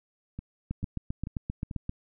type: two click trains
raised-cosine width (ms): 5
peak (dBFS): -19 / -24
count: 10 / 4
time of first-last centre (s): 0.71-1.894 / 0.39-1.712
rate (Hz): 7.6 / 2.27
effects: none